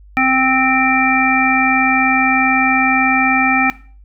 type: harmonic tone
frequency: 261.6 Hz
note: C4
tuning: in tune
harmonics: 1 / 3 / 5 / 7 / 9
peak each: -17 / -17 / -19 / -20 / -16 dBFS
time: 0.17-3.7 s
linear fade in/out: 0 ms
effects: noise-tail reverb RT60 0.4 s tail -17 dB re dry + added 50 Hz sine -39 dBFS peak until 4.04 s